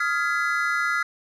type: chord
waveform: triangle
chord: F half-diminished seventh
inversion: third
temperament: just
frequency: 1257.2 / 1396.9 / 1676.3 / 2012 Hz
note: Eb6 / F6 / Ab6 / Cb7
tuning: +18 / 0 / +16 / +32 cents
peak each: -27 / -23 / -27 / -26 dBFS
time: 0-1.03 s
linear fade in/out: 5 ms
effects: none